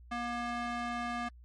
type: tone with band-pass filter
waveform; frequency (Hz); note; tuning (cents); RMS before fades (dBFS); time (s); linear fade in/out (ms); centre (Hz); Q
square; 238.6; A#3; +41; -36; 0.11-1.29; 10; 1300; 0.92
effects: added 60 Hz sine -51 dBFS peak until 1.44 s + MP3 48 kbps